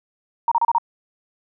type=tone bursts; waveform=sine; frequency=932.3 Hz; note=A#5; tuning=in tune; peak=-14 dBFS; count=5; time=0.48-0.783 s; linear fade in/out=2 ms; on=35 ms; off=32 ms; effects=none